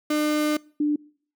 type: tone pair in turn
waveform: 35% pulse / sine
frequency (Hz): 301.5 / 296.7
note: D4 / D4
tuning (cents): +46 / +18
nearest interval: unison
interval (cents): 28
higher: first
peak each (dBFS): -19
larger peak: neither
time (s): 0.1-0.57 / 0.8-0.96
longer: first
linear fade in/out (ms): 5
effects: noise-tail reverb RT60 0.5 s tail -24 dB re dry